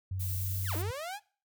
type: tone with pitch glide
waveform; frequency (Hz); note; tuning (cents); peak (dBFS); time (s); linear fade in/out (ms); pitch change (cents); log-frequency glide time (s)
sine; 93.9 to 94.66; F#2 to F#2; +26 to +40; -32; 0.11-0.91; 5; +14; 0.32-0.63
type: noise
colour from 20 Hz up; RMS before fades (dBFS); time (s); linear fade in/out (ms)
violet; -39; 0.19-0.83; 20
type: linear two-way sweep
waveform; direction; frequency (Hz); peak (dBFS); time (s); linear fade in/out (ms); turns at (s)
sawtooth; down then up; 2277 to 293.7 to 866; -33; 0.64-1.2; 50; 0.76
effects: noise-tail reverb RT60 0.4 s tail -22 dB re dry